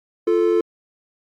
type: tone pair together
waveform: triangle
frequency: 347.4 / 439.2 Hz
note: F4 / A4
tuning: -9 / -3 cents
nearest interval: major third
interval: 406 cents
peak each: -15 dBFS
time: 0.27-0.61 s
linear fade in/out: 5 ms
effects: MP3 96 kbps